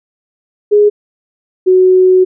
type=tone pair in turn; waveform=sine; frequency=415.3 / 370.7 Hz; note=G#4 / F#4; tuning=0 / +3 cents; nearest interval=major second; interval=197 cents; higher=first; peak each=-4 dBFS; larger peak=neither; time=0.71-0.9 / 1.66-2.25 s; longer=second; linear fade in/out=20 ms; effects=none